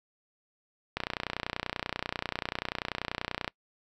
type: click train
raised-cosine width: 0.3 ms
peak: -14 dBFS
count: 77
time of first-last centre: 0.97-3.478 s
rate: 30.3 Hz
effects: noise-tail reverb RT60 0.1 s tail -24 dB re dry